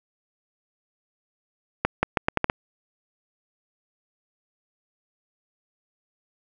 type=accelerating click train; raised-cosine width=0.5 ms; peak=-4 dBFS; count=7; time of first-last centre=1.85-2.499 s; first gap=180 ms; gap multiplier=0.79; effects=none